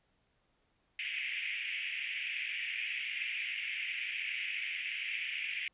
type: band-pass noise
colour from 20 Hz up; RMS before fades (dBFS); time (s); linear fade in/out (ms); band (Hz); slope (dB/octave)
pink; -38; 0.99-5.68; 2; 2100 to 2800; 48
effects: pink hiss -75 dBFS RMS until 5.73 s + resampled to 8000 Hz